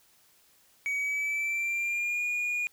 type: tone with pitch glide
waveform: triangle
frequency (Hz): 2263 to 2439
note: C#7 to D#7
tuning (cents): +35 to -35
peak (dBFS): -26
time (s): 0.86-2.67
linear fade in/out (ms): 0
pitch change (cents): +130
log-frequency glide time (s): 0.97-2.24
effects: white hiss -63 dBFS RMS until 2.72 s